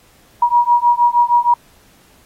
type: beating tone pair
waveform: sine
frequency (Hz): 955 / 961.4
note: A#5 / B5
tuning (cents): +42 / -47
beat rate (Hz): 6.4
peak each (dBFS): -13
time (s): 0.42-1.54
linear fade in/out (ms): 5
effects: pink hiss -51 dBFS RMS until 2.25 s + AAC 48 kbps